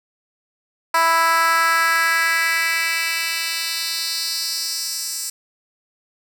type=tone with high-pass filter sweep; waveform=10% pulse; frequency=329.6 Hz; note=E4; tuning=in tune; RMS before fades=-20 dBFS; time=0.94-5.3 s; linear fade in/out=5 ms; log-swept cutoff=960 to 6900 Hz; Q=2.2; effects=none